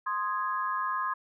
sine chord, Ab major, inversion first, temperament equal, 1046.5 / 1244.5 / 1661.2 Hz, C6 / Eb6 / Ab6, 0 / 0 / 0 cents, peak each -30 / -33 / -36 dBFS, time 0.06-1.14 s, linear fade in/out 10 ms, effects none

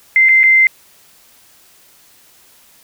sine tone with dropouts, 2080 Hz, C7, 11 cents flat, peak -6 dBFS, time 0.16-0.67 s, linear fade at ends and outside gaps 1 ms, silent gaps 0.287-0.291 / 0.433-0.438 s, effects white hiss -48 dBFS RMS until 2.83 s

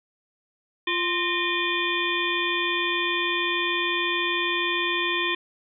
harmonic tone with a mistuned harmonic, 348.2 Hz, F4, 5 cents flat, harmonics 1 / 3 / 5 / 7 / 9 / 10, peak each -30 / -30 / -29 / -28 / -32 / -30 dBFS, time 0.87-5.35 s, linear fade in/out 5 ms, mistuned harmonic 5, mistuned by +93 cents, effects none

